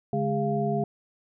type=tone cluster; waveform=sine; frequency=143.7 / 209.4 / 407.7 / 694 Hz; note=D3 / G#3 / G#4 / F5; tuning=-37 / +15 / -32 / -11 cents; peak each=-29 dBFS; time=0.13-0.84 s; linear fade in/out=2 ms; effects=none